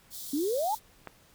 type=high-pass noise; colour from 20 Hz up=white; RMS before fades=-41 dBFS; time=0.1-0.8 s; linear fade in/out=50 ms; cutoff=3300 Hz; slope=96 dB/octave
type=exponential sweep; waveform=sine; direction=up; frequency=268.9 to 915 Hz; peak=-26 dBFS; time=0.33-0.75 s; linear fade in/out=5 ms
type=click; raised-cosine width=0.5 ms; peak=-24 dBFS; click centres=1.073 s
effects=pink hiss -60 dBFS RMS until 1.34 s